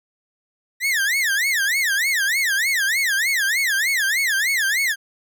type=tone with vibrato; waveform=40% pulse; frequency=1864.7 Hz; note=A#6; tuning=in tune; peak=-17 dBFS; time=0.8-4.96 s; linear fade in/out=50 ms; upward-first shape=sine; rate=3.3 Hz; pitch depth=300 cents each way; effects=none